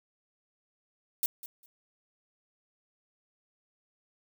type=noise with echo; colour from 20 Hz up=violet; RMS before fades=-28 dBFS; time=1.23-1.26 s; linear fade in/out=0 ms; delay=200 ms; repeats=2; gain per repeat=-15 dB; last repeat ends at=1.66 s; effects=none